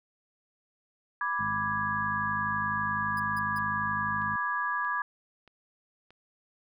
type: chord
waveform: sine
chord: G# diminished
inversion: first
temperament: equal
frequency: 987.8 / 1174.7 / 1661.2 Hz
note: B5 / D6 / G#6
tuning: 0 / 0 / 0 cents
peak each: -33 / -32 / -31 dBFS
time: 1.21-5.02 s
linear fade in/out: 2 ms
type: harmonic tone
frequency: 51.9 Hz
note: G#1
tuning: in tune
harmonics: 1 / 2 / 3 / 4 / 5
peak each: -52 / -41 / -44 / -40 / -52 dBFS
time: 1.39-4.36 s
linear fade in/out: 5 ms
type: tone bursts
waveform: 15% pulse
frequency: 4967 Hz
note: D#8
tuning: 4 cents flat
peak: -38 dBFS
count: 3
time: 3.17-3.585 s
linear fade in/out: 2 ms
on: 25 ms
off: 170 ms
type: click train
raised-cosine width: 0.3 ms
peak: -39 dBFS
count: 5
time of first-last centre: 3.59-6.106 s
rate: 1.59 Hz
effects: none